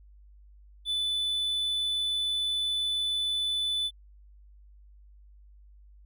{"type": "tone", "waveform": "triangle", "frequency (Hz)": 3493, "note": "A7", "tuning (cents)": -13, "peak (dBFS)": -25, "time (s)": [0.85, 3.91], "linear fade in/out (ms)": 50, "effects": ["added 50 Hz sine -51 dBFS peak until 6.05 s"]}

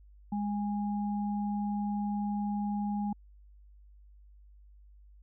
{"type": "tone pair together", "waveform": "sine", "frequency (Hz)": [205.9, 822], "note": ["G#3", "G#5"], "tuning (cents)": [-15, -18], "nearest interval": "2 octaves", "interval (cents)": 2397, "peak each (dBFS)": [-30, -38], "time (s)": [0.32, 3.13], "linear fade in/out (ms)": 5, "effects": ["added 50 Hz sine -53 dBFS peak until 5.22 s"]}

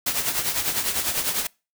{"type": "noise with tremolo", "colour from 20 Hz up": "white", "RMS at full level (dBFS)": -22, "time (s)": [0.06, 1.47], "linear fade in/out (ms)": 5, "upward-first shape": "triangle", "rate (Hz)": 10, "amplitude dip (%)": 70, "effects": ["noise-tail reverb RT60 0.3 s tail -25 dB re dry"]}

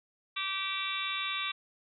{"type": "harmonic tone with a mistuned harmonic", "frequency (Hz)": 387.6, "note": "G4", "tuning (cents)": -20, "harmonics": [3, 4, 5, 6, 7, 8, 9, 10], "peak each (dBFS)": [-38, -45, -45, -37, -39, -47, -38, -40], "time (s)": [0.36, 1.52], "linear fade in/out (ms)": 10, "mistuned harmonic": 10, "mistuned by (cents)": -31, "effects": []}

